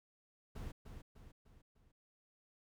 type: noise with echo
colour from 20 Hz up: brown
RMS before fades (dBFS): -45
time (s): 0.55-0.72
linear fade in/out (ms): 10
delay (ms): 300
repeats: 4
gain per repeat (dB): -6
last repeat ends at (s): 1.92
effects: none